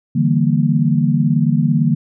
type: chord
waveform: sine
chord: E half-diminished seventh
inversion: third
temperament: equal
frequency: 146.83 / 164.81 / 196 / 233.1 Hz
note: D3 / E3 / G3 / Bb3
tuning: 0 / 0 / 0 / 0 cents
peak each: -16 / -17 / -21 / -17 dBFS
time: 0.15-1.95 s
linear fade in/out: 10 ms
effects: none